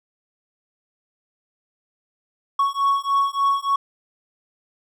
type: beating tone pair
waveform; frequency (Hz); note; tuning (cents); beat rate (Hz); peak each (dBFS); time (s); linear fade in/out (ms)
triangle; 1108.7 / 1112.1; C#6 / C#6; 0 / +5; 3.4; -19; 2.59-3.76; 5
effects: none